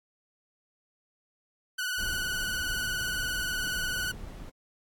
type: tone with vibrato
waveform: sawtooth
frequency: 1483 Hz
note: F#6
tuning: 4 cents sharp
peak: -26 dBFS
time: 1.78-4.12 s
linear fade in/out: 10 ms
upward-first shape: sine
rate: 20 Hz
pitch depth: 54 cents each way
type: noise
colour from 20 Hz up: brown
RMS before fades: -40 dBFS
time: 1.98-4.5 s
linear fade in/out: 5 ms
effects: AAC 64 kbps